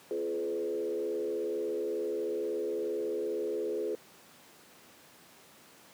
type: tone with frequency modulation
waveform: sine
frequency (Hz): 422.9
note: G#4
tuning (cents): +31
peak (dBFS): -30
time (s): 0.11-3.95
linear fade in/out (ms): 0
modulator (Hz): 76.4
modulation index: 1.1
effects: pink hiss -56 dBFS RMS until 5.93 s + high-pass 200 Hz 12 dB/octave